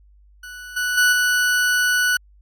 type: tone with level steps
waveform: 40% pulse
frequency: 1480 Hz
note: F#6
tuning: in tune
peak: -33 / -19 / -12 / -15 dBFS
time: 0.43-2.17 s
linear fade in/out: 5 ms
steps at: 0.76 / 0.97 / 1.12 s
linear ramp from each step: 10 ms
effects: added 50 Hz sine -48 dBFS peak until 2.41 s + MP3 64 kbps